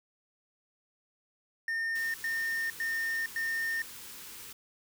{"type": "tone bursts", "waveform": "triangle", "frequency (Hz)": 1820, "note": "A#6", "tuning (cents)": -42, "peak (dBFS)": -28, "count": 4, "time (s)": [1.68, 3.82], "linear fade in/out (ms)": 2, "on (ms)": 460, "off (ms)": 100}
{"type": "band-stop noise", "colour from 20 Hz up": "white", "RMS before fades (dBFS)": -46, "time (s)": [1.95, 4.53], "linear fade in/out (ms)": 5, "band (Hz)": [530, 830], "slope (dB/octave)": 96}
{"effects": []}